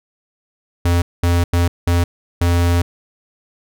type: tone bursts at uneven times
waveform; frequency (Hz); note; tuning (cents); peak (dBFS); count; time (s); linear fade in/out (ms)
square; 86.6; F2; -14; -13; 5; 0.85-1.02 / 1.23-1.44 / 1.53-1.68 / 1.87-2.04 / 2.41-2.82; 5
effects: none